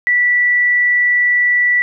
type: tone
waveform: sine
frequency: 1960 Hz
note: B6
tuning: 14 cents flat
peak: -10 dBFS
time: 0.07-1.82 s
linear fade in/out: 0 ms
effects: none